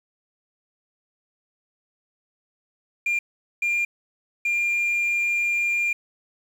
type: tone bursts at uneven times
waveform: sine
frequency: 2398 Hz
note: D7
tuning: 36 cents sharp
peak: -18 dBFS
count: 3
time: 3.06-3.19 / 3.62-3.85 / 4.45-5.93 s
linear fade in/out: 5 ms
effects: tanh soft clip ceiling -19 dBFS + 8-bit